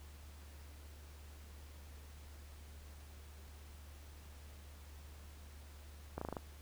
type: slowing click train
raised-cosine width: 1 ms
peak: -26 dBFS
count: 6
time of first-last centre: 6.18-6.368 s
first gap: 34 ms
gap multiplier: 1.05
effects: added 73 Hz sine -52 dBFS peak until 6.61 s + pink hiss -61 dBFS RMS until 6.61 s